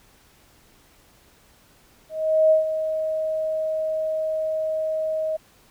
sine tone with ADSR envelope, 630 Hz, D#5, 21 cents sharp, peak -12 dBFS, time 2.09-5.37 s, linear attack 420 ms, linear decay 130 ms, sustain -10 dB, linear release 12 ms, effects pink hiss -56 dBFS RMS until 5.7 s

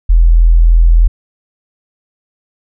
sine tone, 41.64 Hz, E1, 18 cents sharp, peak -3 dBFS, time 0.09-1.08 s, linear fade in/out 10 ms, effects none

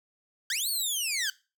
15% pulse linear two-way sweep, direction up then down, 1502 to 4508 to 1502 Hz, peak -21 dBFS, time 0.5-1.3 s, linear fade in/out 2 ms, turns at 0.69 s, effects noise-tail reverb RT60 0.3 s tail -20 dB re dry

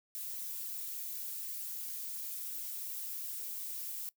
violet noise with flanger, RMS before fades -41 dBFS, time 0.15-4.09 s, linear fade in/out 0 ms, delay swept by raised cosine 1.7 to 5.8 ms, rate 2.9 Hz, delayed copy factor +0.95, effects noise-tail reverb RT60 0.1 s tail -20 dB re dry

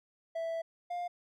triangle tone pair in turn, 659.3 / 704.6 Hz, E5 / F5, 0 / +15 cents, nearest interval minor second, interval 115 cents, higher second, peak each -31 / -32 dBFS, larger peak first, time 0.35-0.62 / 0.9-1.08 s, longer first, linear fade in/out 10 ms, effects none

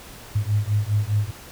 sine beating tone pair, 102.1 / 107 Hz, G#2 / A2, -29 / -48 cents, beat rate 4.9 Hz, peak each -22 dBFS, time 0.35-1.31 s, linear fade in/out 10 ms, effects pink hiss -42 dBFS RMS until 1.51 s

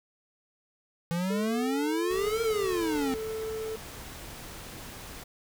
square exponential two-way sweep, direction up then down, 166.1 to 466.2 to 257.2 Hz, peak -28 dBFS, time 1.11-3.14 s, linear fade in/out 0 ms, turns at 2.42 s
triangle tone, 440 Hz, A4, in tune, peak -30 dBFS, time 1.3-3.76 s, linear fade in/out 5 ms
pink noise, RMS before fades -43 dBFS, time 2.1-5.24 s, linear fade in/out 10 ms
effects none

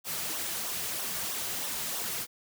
white noise with flanger, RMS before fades -34 dBFS, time 0.04-2.27 s, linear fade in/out 50 ms, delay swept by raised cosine 0.41 to 3.91 ms, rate 3.1 Hz, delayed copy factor -0.6, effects none

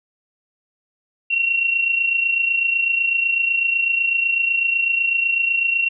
sine tone pair together, 2710 / 2738 Hz, E7 / F7, +47 / -35 cents, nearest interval unison, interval 18 cents, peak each -24 / -17 dBFS, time 1.3-5.89 s, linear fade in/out 10 ms, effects none

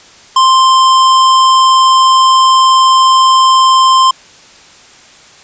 square tone, 1046.5 Hz, C6, in tune, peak -5 dBFS, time 0.36-4.11 s, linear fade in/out 5 ms, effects white hiss -39 dBFS RMS until 5.43 s + resampled to 16000 Hz

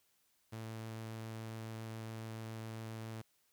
sawtooth tone, 111.6 Hz, A2, 25 cents sharp, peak -39 dBFS, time 0.52-3.22 s, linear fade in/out 10 ms, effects white hiss -75 dBFS RMS until 3.52 s

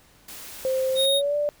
white noise, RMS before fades -40 dBFS, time 0.28-1.06 s, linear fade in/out 5 ms
sine tone with pitch glide, 523.3 to 587.4 Hz, C5 to D5, 0 to 0 cents, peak -21 dBFS, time 0.65-1.49 s, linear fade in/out 0 ms, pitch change +200 cents, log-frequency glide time 0.94-1.36 s
square tone, 3729 Hz, A#7, in tune, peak -21 dBFS, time 0.95-1.22 s, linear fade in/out 50 ms
effects pink hiss -56 dBFS RMS until 1.6 s

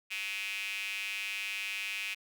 square tone with high-pass filter, 100 Hz, G2, 35 cents sharp, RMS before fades -37 dBFS, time 0.1-2.15 s, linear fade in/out 20 ms, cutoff 2500 Hz, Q 7.1, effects none

